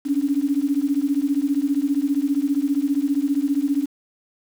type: beating tone pair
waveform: sine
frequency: 274.9 / 289.9 Hz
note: C#4 / D4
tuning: -14 / -22 cents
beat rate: 15 Hz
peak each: -21 dBFS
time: 0.05-3.86 s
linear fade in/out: 20 ms
effects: 7-bit